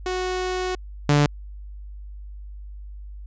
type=tone pair in turn; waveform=sawtooth; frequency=367.9 / 146 Hz; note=F#4 / D3; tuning=-10 / -10 cents; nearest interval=octave + major third; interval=1600 cents; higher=first; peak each=-20 / -11 dBFS; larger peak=second; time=0.06-0.75 / 1.09-1.26 s; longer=first; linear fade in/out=2 ms; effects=added 50 Hz sine -35 dBFS peak until 3.26 s + resampled to 16000 Hz